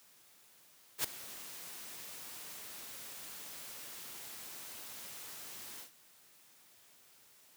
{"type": "noise with ADSR envelope", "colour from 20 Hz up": "white", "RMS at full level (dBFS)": -31, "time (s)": [0.98, 5.91], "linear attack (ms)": 63, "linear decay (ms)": 4, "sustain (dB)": -17, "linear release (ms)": 110, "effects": ["white hiss -63 dBFS RMS until 7.56 s", "high-pass 100 Hz 12 dB/octave"]}